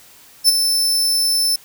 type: tone with ADSR envelope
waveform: sawtooth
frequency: 5290 Hz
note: E8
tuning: 5 cents sharp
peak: -4 dBFS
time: 0.44-1.56 s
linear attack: 45 ms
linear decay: 20 ms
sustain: -8 dB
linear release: 6 ms
effects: white hiss -46 dBFS RMS until 1.64 s